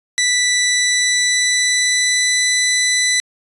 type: tone with pitch glide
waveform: 15% pulse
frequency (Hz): 1975.5 to 1991.5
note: B6 to B6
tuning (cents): 0 to +14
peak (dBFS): -7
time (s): 0.18-3.2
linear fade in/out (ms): 0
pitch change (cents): +14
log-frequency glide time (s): 0.72-2.48
effects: resampled to 24000 Hz